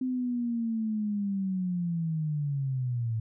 sine linear sweep, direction down, 258.7 to 110 Hz, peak -27 dBFS, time 0.01-3.2 s, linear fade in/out 5 ms, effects none

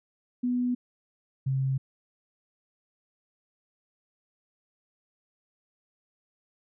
sine tone pair in turn, 246.9 / 133.62 Hz, B3 / C3, 0 / +37 cents, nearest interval major seventh, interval 1063 cents, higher first, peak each -24 dBFS, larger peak neither, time 0.43-0.75 / 1.46-1.78 s, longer neither, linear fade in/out 10 ms, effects none

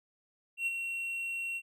triangle tone with ADSR envelope, 2731 Hz, F7, 39 cents flat, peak -26 dBFS, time 0.57-1.62 s, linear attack 97 ms, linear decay 28 ms, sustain -6 dB, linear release 54 ms, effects none

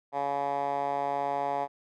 10% pulse tone with band-pass filter, 141.1 Hz, C#3, 31 cents sharp, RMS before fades -30 dBFS, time 0.12-1.68 s, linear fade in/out 50 ms, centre 800 Hz, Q 3, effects none

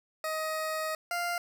20% pulse tone pair in turn, 629 / 697.5 Hz, D#5 / F5, +19 / -2 cents, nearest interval major second, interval 179 cents, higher second, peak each -26 / -25 dBFS, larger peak second, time 0.24-0.95 / 1.11-1.38 s, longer first, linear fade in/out 2 ms, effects none

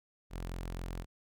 sawtooth tone, 43.65 Hz, F1, in tune, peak -34 dBFS, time 0.3-1.06 s, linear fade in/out 50 ms, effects none

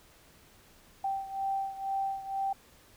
sine beating tone pair, 780 / 782.1 Hz, G5 / G5, -9 / -4 cents, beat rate 2.1 Hz, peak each -32 / -36 dBFS, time 1.04-2.53 s, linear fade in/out 5 ms, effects pink hiss -59 dBFS RMS until 2.96 s

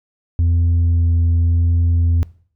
sine tone with vibrato, 84.5 Hz, E2, 43 cents sharp, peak -9 dBFS, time 0.39-2.23 s, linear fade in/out 0 ms, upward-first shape sine, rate 0.9 Hz, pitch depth 8 cents each way, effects noise-tail reverb RT60 0.5 s tail -22 dB re dry + tanh soft clip ceiling -11 dBFS

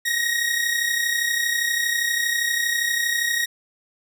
sawtooth tone pair together, 1862 / 1894.5 Hz, A#6 / A#6, -2 / +27 cents, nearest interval unison, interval 29 cents, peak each -21 / -19 dBFS, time 0.05-3.46 s, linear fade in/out 10 ms, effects none

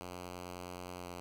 5% pulse tone with pitch glide, 89.6 to 88.42 Hz, F2 to F2, +45 to +22 cents, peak -32 dBFS, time 0.01-1.2 s, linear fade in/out 0 ms, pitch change -23 cents, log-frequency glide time 0.97-1.07 s, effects none

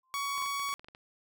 sine tone with exponential growth, 1041 Hz, C6, 9 cents flat, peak -35 dBFS, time 0.03-0.45 s, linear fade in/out 5 ms, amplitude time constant 90 ms
sawtooth tone, 1123 Hz, C#6, 22 cents sharp, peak -28 dBFS, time 0.14-0.74 s, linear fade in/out 0 ms
clicks, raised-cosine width 0.3 ms, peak -33 dBFS, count 10, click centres 0.38 / 0.422 / 0.461 / 0.596 / 0.69 / 0.73 / 0.795 / 0.845 / 0.885 / 0.949 s
effects none

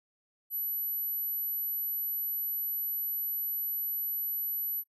sine tone, 11840 Hz, F#9, in tune, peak -30 dBFS, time 0.5-4.84 s, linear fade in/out 50 ms, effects noise-tail reverb RT60 0.1 s tail -20 dB re dry

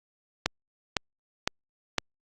click train, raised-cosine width 0.2 ms, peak -6 dBFS, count 4, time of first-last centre 0.46-1.983 s, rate 1.97 Hz, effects Opus 48 kbps

